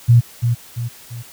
sine tone with echo, 118.8 Hz, A#2, 33 cents sharp, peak -6 dBFS, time 0.08-0.21 s, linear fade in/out 20 ms, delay 340 ms, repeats 3, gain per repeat -7 dB, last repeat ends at 1.23 s, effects white hiss -42 dBFS RMS until 1.32 s

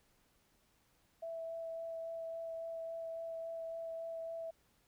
sine tone with vibrato, 659 Hz, E5, 1 cent flat, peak -40 dBFS, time 1.22-4.51 s, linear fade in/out 10 ms, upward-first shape sine, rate 3.6 Hz, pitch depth 9 cents each way, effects pink hiss -73 dBFS RMS until 4.87 s

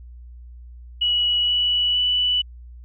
sine tone with pitch steps, 2927 / 2947 / 2968 Hz, F#7 / F#7 / F#7, -19 / -8 / +5 cents, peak -17 dBFS, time 1.01-2.42 s, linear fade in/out 10 ms, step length 470 ms, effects added 60 Hz sine -38 dBFS peak until 2.84 s

